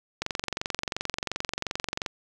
click train, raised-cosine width 0.2 ms, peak -11 dBFS, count 43, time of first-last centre 0.22-2.062 s, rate 22.8 Hz, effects none

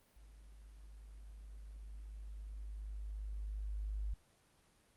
sine tone with level ramp, 51.4 Hz, G#1, 17 cents flat, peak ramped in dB -55 to -36 dBFS, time 0.16-4.14 s, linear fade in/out 5 ms, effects pink hiss -70 dBFS RMS until 4.96 s + Opus 32 kbps

